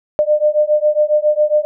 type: beating tone pair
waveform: sine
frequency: 599 / 606.3 Hz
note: D5 / D#5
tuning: +34 / -45 cents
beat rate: 7.3 Hz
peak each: -14 dBFS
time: 0.19-1.65 s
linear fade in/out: 0 ms
effects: none